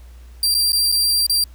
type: tone with dropouts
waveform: sawtooth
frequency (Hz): 4722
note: D8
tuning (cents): +9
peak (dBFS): -12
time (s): 0.43-1.44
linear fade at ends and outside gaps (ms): 2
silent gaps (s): 0.543-0.548 / 0.721-0.73 / 0.918-0.923 / 1.266-1.296
effects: added 60 Hz sine -38 dBFS peak until 1.54 s + pink hiss -54 dBFS RMS until 1.54 s